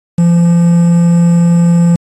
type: tone with quantisation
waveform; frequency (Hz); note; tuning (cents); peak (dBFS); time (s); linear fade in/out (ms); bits
triangle; 171.2; F3; -34; -3; 0.18-1.96; 5; 5
effects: AAC 32 kbps